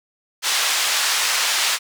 white band-pass noise, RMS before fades -20 dBFS, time 0.42-1.79 s, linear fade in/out 50 ms, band 920 to 6000 Hz, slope 12 dB/octave, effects none

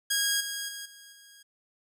10% pulse tone with level steps, 1638 Hz, G#6, 24 cents flat, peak -16 / -24 / -29 / -40 / -43 dBFS, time 0.1-1.43 s, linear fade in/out 10 ms, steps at 0.4 / 0.68 / 0.85 / 1.12 s, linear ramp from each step 10 ms, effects none

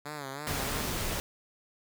5% pulse tone with vibrato, 142.4 Hz, C#3, 47 cents sharp, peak -26 dBFS, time 0.05-0.82 s, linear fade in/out 10 ms, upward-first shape sine, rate 3.1 Hz, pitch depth 110 cents each way
pink noise, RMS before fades -33 dBFS, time 0.47-1.2 s, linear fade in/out 0 ms
effects none

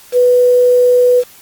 sine tone with quantisation, 493.9 Hz, B4, in tune, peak -6 dBFS, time 0.12-1.24 s, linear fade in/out 50 ms, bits 5, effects white hiss -41 dBFS RMS until 1.41 s + Opus 48 kbps

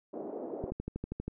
pink band-pass noise, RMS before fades -40 dBFS, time 0.13-0.71 s, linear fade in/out 10 ms, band 290 to 620 Hz, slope 24 dB/octave
click train, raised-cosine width 3 ms, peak -23 dBFS, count 9, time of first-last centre 0.64-1.28 s, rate 12.5 Hz
effects none

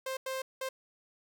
sawtooth tone bursts at uneven times, 526 Hz, C5, 9 cents sharp, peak -30 dBFS, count 3, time 0.06-0.17 / 0.26-0.42 / 0.61-0.69 s, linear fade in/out 5 ms, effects none

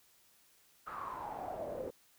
brown noise with band-pass filter sweep, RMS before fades -42 dBFS, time 0.86-1.91 s, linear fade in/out 20 ms, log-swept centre 1300 to 480 Hz, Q 7.7, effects white hiss -67 dBFS RMS until 2.18 s

